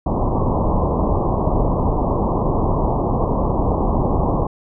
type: low-pass noise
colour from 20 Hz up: pink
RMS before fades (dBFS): -18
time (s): 0.06-4.47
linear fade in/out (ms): 5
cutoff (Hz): 1100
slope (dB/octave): 96
effects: none